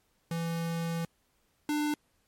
square tone pair in turn, 166.8 / 298.1 Hz, E3 / D4, +21 / +26 cents, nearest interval minor seventh, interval 1005 cents, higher second, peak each -31 / -28 dBFS, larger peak second, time 0.31-1.05 / 1.69-1.94 s, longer first, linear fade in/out 2 ms, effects pink hiss -72 dBFS RMS until 2.27 s + MP3 64 kbps

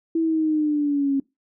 sine linear sweep, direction down, 329.6 to 271.8 Hz, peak -18 dBFS, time 0.15-1.2 s, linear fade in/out 5 ms, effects noise-tail reverb RT60 0.2 s tail -22 dB re dry

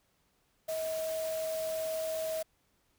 sine tone in noise, 639 Hz, D#5, 46 cents sharp, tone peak -32 dBFS, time 0.68-2.43 s, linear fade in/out 10 ms, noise white, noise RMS -44 dBFS, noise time 0.68-2.43 s, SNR +9 dB, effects pink hiss -73 dBFS RMS until 2.98 s

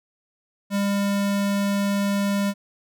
square tone, 200.5 Hz, G3, 39 cents sharp, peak -21 dBFS, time 0.7-2.54 s, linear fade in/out 50 ms, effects none

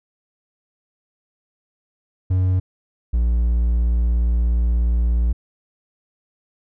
triangle tone pair in turn, 92.5 / 58.44 Hz, F#2 / A#1, 0 / +5 cents, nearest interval minor sixth, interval 795 cents, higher first, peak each -13 / -13 dBFS, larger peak neither, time 2.3-2.6 / 3.13-5.33 s, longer second, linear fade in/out 10 ms, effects none

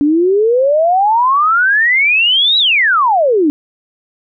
sine exponential two-way sweep, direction up then down, 282.2 to 3951 to 282.2 Hz, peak -8 dBFS, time 0.01-3.5 s, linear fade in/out 0 ms, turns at 2.58 s, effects none

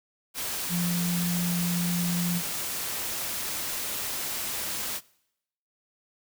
sine tone in noise, 174.61 Hz, F3, in tune, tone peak -25 dBFS, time 0.69-2.42 s, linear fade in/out 50 ms, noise white, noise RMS -32 dBFS, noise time 0.34-5.01 s, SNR +4 dB, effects noise-tail reverb RT60 0.8 s tail -23 dB re dry

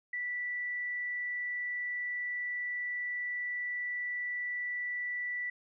sine tone, 1965 Hz, B6, 9 cents flat, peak -33 dBFS, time 0.13-5.5 s, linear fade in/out 5 ms, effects none

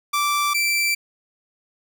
sawtooth tone pair in turn, 1169 / 2338 Hz, D6 / D7, -8 / -8 cents, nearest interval octave, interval 1200 cents, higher second, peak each -15 dBFS, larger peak neither, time 0.13-0.54 / 0.54-0.95 s, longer neither, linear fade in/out 10 ms, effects none

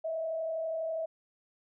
sine tone with frequency modulation, 647 Hz, E5, 32 cents flat, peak -31 dBFS, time 0.04-1.06 s, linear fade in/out 10 ms, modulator 32.2 Hz, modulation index 0.47, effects none

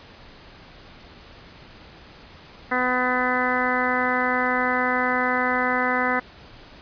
harmonic tone, 251.4 Hz, B3, 31 cents sharp, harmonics 1 / 2 / 3 / 4 / 5 / 6 / 7 / 8, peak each -28 / -28 / -28 / -28 / -28 / -28 / -28 / -28 dBFS, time 2.71-6.2 s, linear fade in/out 10 ms, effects pink hiss -46 dBFS RMS until 6.81 s + resampled to 11025 Hz

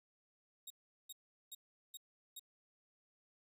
15% pulse tone bursts, 3768 Hz, A#7, 18 cents sharp, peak -40 dBFS, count 5, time 0.67-2.395 s, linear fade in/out 5 ms, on 33 ms, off 390 ms, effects none

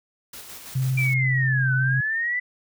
white noise with tremolo, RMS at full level -39 dBFS, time 0.33-1.14 s, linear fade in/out 5 ms, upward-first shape square, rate 6.1 Hz, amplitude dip 35%
sine tone with vibrato, 130.81 Hz, C3, in tune, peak -20 dBFS, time 0.75-2.01 s, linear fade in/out 10 ms, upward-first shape triangle, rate 20 Hz, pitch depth 43 cents each way
sine linear two-way sweep, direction down then up, 2372 to 1480 to 2002 Hz, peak -22 dBFS, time 0.97-2.4 s, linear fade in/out 10 ms, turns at 1.74 s
effects none

